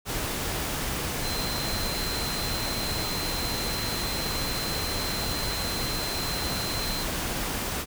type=tone in noise; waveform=sine; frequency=4100 Hz; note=C8; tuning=36 cents flat; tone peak=-33 dBFS; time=1.21-7.06 s; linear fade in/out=50 ms; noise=pink; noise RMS=-30 dBFS; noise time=0.05-7.86 s; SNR=-6 dB; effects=none